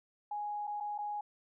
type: tone with dropouts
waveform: sine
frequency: 830.6 Hz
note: G#5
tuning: in tune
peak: -35 dBFS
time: 0.31-1.21 s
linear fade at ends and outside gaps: 5 ms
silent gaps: 0.671-0.675 / 0.802-0.806 / 0.98-0.986 s
effects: none